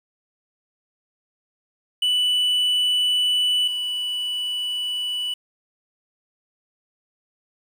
triangle tone pair in turn, 2972 / 2962 Hz, F#7 / F#7, +7 / +1 cents, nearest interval unison, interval 6 cents, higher first, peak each -16 / -22 dBFS, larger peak first, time 2.02-3.68 / 3.68-5.34 s, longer neither, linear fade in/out 5 ms, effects 8-bit

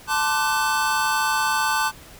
square chord, D dominant seventh, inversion second, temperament equal with one note detuned, 880 / 1046.5 / 1174.7 / 1513.7 Hz, A5 / C6 / D6 / F#6, 0 / 0 / 0 / +39 cents, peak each -24 / -30 / -27 / -25 dBFS, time 0.07-1.92 s, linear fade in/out 50 ms, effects pink hiss -45 dBFS RMS until 2.19 s

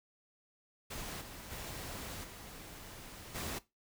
pink noise with level steps, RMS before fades -43 / -49 / -44 / -50 / -40 dBFS, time 0.9-3.59 s, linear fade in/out 10 ms, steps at 1.2 / 1.5 / 2.23 / 3.34 s, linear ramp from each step 20 ms, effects noise-tail reverb RT60 0.2 s tail -17 dB re dry

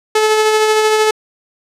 sawtooth tone with tremolo, 432.1 Hz, A4, 31 cents flat, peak -5 dBFS, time 0.15-1.11 s, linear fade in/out 5 ms, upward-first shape sine, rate 13 Hz, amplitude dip 30%, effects low-pass 10000 Hz 12 dB/octave

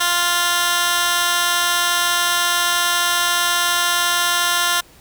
15% pulse tone with high-pass filter, 349.2 Hz, F4, in tune, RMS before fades -18 dBFS, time 0-4.81 s, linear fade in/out 10 ms, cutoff 1600 Hz, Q 0.74, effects pink hiss -48 dBFS RMS until 5 s

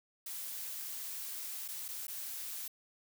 blue noise with dropouts, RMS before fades -42 dBFS, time 0.26-2.68 s, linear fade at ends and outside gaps 5 ms, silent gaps 1.68-1.685 / 1.883-1.886 / 2.07-2.08 s, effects none

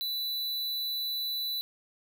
square tone, 3975 Hz, B7, 10 cents sharp, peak -31 dBFS, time 0.01-1.61 s, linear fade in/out 0 ms, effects none

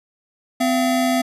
square tone pair together, 255.1 / 681 Hz, C4 / F5, -44 / -44 cents, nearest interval octave + perfect fourth, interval 1700 cents, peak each -19 / -21 dBFS, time 0.6-1.22 s, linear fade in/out 10 ms, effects resampled to 32000 Hz

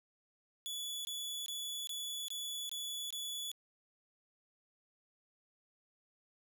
sawtooth tone bursts, 3426 Hz, A7, 47 cents flat, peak -36 dBFS, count 7, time 0.66-3.516 s, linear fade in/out 0 ms, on 390 ms, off 21 ms, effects none

